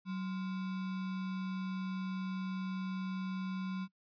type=tone with sample-and-hold; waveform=sine; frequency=187.5 Hz; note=F#3; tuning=23 cents sharp; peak=-35 dBFS; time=0.05-3.88 s; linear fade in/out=50 ms; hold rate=1225 Hz; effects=noise-tail reverb RT60 0.1 s tail -22 dB re dry + resampled to 11025 Hz